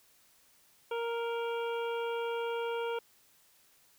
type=harmonic tone; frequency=466.2 Hz; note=A#4; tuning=in tune; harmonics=1 / 2 / 3 / 5 / 6 / 7; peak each=-33 / -39 / -43 / -47 / -49 / -50 dBFS; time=0.91-2.99 s; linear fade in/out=5 ms; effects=white hiss -65 dBFS RMS until 3.98 s

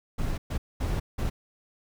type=noise bursts at uneven times; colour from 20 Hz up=brown; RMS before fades=-28 dBFS; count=4; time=0.18-0.38 / 0.5-0.58 / 0.8-1 / 1.18-1.3 s; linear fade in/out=10 ms; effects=none

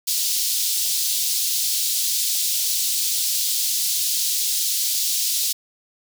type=high-pass noise; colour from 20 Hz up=pink; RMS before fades=-22 dBFS; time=0.07-5.53 s; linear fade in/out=10 ms; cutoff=3900 Hz; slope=24 dB/octave; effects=none

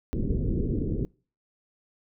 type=low-pass noise; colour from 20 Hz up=pink; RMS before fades=-27 dBFS; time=0.13-1.05 s; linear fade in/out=0 ms; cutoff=440 Hz; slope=48 dB/octave; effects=noise-tail reverb RT60 0.4 s tail -26 dB re dry

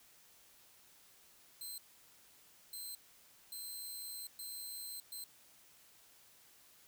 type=tone bursts at uneven times; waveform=5% pulse; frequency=4105 Hz; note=C8; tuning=34 cents flat; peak=-37 dBFS; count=5; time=1.61-1.78 / 2.73-2.95 / 3.52-4.27 / 4.39-5 / 5.12-5.24 s; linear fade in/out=2 ms; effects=white hiss -64 dBFS RMS until 6.87 s

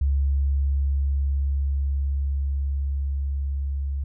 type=tone with level ramp; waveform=sine; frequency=69.3 Hz; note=C#2; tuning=in tune; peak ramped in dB=-18 to -24 dBFS; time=0.01-4.04 s; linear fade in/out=5 ms; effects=none

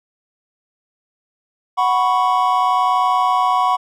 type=chord; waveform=triangle; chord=F# suspended fourth; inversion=none; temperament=equal; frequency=740 / 987.8 / 1108.7 Hz; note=F#5 / B5 / C#6; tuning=0 / 0 / 0 cents; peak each=-16 dBFS; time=1.77-3.77 s; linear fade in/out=20 ms; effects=none

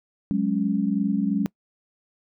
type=chord; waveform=sine; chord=F# suspended second; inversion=none; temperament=equal; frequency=185 / 207.7 / 277.2 Hz; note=F#3 / G#3 / C#4; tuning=0 / 0 / 0 cents; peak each=-26 / -23 / -26 dBFS; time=0.31-1.46 s; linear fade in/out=0 ms; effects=noise-tail reverb RT60 0.1 s tail -24 dB re dry

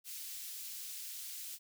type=high-pass noise; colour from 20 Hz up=white; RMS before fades=-45 dBFS; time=0.04-1.59 s; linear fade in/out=50 ms; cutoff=3200 Hz; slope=12 dB/octave; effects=none

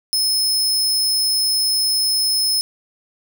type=tone with amplitude modulation; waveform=sawtooth; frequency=5190 Hz; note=E8; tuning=28 cents flat; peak=-12 dBFS; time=0.13-2.61 s; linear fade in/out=0 ms; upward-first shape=sine; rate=217 Hz; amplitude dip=30%; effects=none

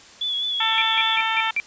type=tone with vibrato; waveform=sine; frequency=3414 Hz; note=G#7; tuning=47 cents sharp; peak=-22 dBFS; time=0.21-1.16 s; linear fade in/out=5 ms; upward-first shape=sine; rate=4.9 Hz; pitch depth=39 cents each way
type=harmonic tone; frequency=446 Hz; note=A4; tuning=23 cents sharp; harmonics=2 / 3 / 4 / 5 / 6 / 7 / 8; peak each=-25 / -27 / -28 / -29 / -30 / -30 / -31 dBFS; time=0.6-1.51 s; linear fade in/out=5 ms
type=tone bursts; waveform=sine; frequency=2349 Hz; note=D7; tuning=in tune; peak=-19 dBFS; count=5; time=0.78-1.6 s; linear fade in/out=0 ms; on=36 ms; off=160 ms
effects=white hiss -46 dBFS RMS until 1.66 s + resampled to 16000 Hz

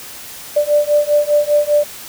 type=beating tone pair; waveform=sine; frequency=587.3 / 592.3 Hz; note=D5 / D5; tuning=0 / +15 cents; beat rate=5 Hz; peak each=-14 dBFS; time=0.56-1.84 s; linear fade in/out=10 ms; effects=white hiss -33 dBFS RMS until 2.08 s

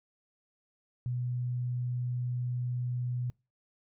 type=tone; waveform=sine; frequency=123.47 Hz; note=B2; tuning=in tune; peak=-30 dBFS; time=1.06-3.3 s; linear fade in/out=0 ms; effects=noise-tail reverb RT60 0.3 s tail -26 dB re dry

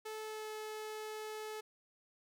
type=tone with pitch glide; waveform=sawtooth; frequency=434.6 to 431.1 Hz; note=A4 to A4; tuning=-21 to -35 cents; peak=-38 dBFS; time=0.05-1.61 s; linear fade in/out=10 ms; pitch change=-14 cents; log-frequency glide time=0.21-0.5 s; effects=none

